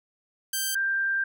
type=tone pair in turn; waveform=5% pulse / sine; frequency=1568 / 1582.6 Hz; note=G6 / G6; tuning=0 / +16 cents; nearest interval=unison; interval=16 cents; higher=second; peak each=-15 / -23 dBFS; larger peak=first; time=0.53-0.75 / 0.75-1.24 s; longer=second; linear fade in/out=5 ms; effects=none